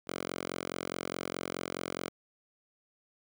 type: tone with high-pass filter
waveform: 5% pulse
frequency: 44.77 Hz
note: F1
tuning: 44 cents sharp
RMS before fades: -38 dBFS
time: 0.07-2.09 s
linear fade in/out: 10 ms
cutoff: 240 Hz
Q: 0.54
effects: none